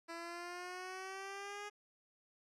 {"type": "exponential sweep", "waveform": "10% pulse", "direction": "up", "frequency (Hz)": [332.2, 415.3], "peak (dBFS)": -36, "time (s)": [0.08, 1.7], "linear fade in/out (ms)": 20, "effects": ["low-pass 8000 Hz 12 dB/octave", "13-bit"]}